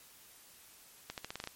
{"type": "accelerating click train", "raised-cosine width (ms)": 0.2, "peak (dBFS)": -22, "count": 8, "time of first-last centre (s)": [1.1, 1.474], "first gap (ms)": 78, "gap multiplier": 0.87, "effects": ["white hiss -58 dBFS RMS until 1.55 s", "MP3 64 kbps"]}